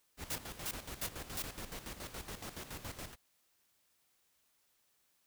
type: noise with tremolo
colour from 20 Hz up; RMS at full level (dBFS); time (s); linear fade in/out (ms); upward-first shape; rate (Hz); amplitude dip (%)
pink; -44; 0.17-3.16; 50; square; 7.1; 65
type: noise bursts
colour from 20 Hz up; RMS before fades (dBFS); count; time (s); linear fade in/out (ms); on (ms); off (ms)
white; -38; 4; 0.3-1.424; 5; 56; 300
effects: white hiss -75 dBFS RMS until 5.26 s